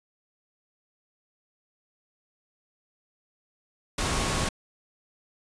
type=tone in noise; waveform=sine; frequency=1100 Hz; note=C#6; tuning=14 cents flat; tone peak=-37 dBFS; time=3.98-4.49 s; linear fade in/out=5 ms; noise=pink; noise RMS=-27 dBFS; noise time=3.98-4.49 s; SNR=-13 dB; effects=resampled to 22050 Hz